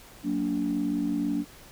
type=chord; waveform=sine; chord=Gb augmented; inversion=none; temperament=just; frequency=185 / 231.2 / 289.1 Hz; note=Gb3 / Bb3 / D4; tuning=0 / -14 / -27 cents; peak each=-32 / -30 / -26 dBFS; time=0.23-1.45 s; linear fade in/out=50 ms; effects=tanh soft clip ceiling -18 dBFS + pink hiss -50 dBFS RMS until 1.71 s